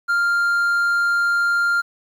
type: tone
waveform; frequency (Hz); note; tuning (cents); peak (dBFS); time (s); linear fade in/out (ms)
triangle; 1396.9; F6; 0; -14; 0.08-1.82; 20
effects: 9-bit